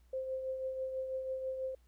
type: tone with tremolo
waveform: sine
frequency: 523.3 Hz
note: C5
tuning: in tune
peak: -33 dBFS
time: 0.13-1.75 s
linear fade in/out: 5 ms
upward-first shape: triangle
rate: 6.1 Hz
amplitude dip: 50%
effects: added 60 Hz sine -62 dBFS peak until 1.87 s + pink hiss -75 dBFS RMS until 1.87 s